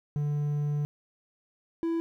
triangle tone pair in turn, 146.83 / 331.8 Hz, D3 / E4, 0 / +11 cents, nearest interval octave + major second, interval 1411 cents, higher second, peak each -24 dBFS, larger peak neither, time 0.16-0.85 / 1.83-2 s, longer first, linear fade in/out 0 ms, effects 11-bit

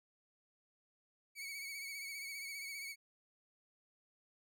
sawtooth tone with vibrato, 2238 Hz, C#7, 16 cents sharp, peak -40 dBFS, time 1.35-2.96 s, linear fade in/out 50 ms, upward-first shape sine, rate 15 Hz, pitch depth 47 cents each way, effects none

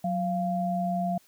sine tone pair together, 183.29 / 692 Hz, F#3 / F5, -16 / -16 cents, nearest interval octave + major seventh, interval 2300 cents, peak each -28 dBFS, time 0.04-1.18 s, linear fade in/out 5 ms, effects white hiss -61 dBFS RMS until 1.27 s

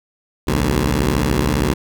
10% pulse beating tone pair, 61.74 / 74.74 Hz, B1 / D2, 0 / +31 cents, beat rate 13 Hz, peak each -10 dBFS, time 0.47-1.74 s, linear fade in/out 10 ms, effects none

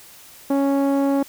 sawtooth tone with low-pass filter, 277.2 Hz, C#4, in tune, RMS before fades -19 dBFS, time 0.5-1.23 s, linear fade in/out 5 ms, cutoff 780 Hz, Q 0.89, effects white hiss -45 dBFS RMS until 1.28 s

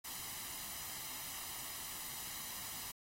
white noise with comb filter, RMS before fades -45 dBFS, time 0.04-2.92 s, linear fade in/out 10 ms, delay 1 ms, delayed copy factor +0.55, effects AAC 48 kbps

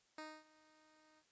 10% pulse tone with ADSR envelope, 310 Hz, D#4, 6 cents flat, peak -38 dBFS, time 0.18-1.24 s, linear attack 3 ms, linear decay 250 ms, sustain -22 dB, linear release 57 ms, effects white hiss -75 dBFS RMS until 1.31 s + resampled to 16000 Hz

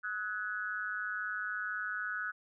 sine tone with amplitude modulation, 1480 Hz, F#6, in tune, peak -30 dBFS, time 0.03-2.32 s, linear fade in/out 20 ms, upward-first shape sine, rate 202 Hz, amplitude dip 95%, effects none

